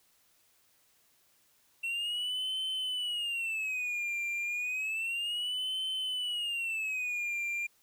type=tone with vibrato; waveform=triangle; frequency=2701 Hz; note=E7; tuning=42 cents sharp; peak=-30 dBFS; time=1.83-7.67 s; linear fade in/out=10 ms; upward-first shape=sine; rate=0.31 Hz; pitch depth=220 cents each way; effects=white hiss -68 dBFS RMS until 7.82 s